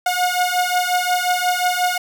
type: beating tone pair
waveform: sawtooth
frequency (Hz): 719 / 724.6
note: F#5 / F#5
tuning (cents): -50 / -36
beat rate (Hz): 5.6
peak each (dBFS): -16 / -16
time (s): 0.06-1.98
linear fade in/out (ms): 5
effects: none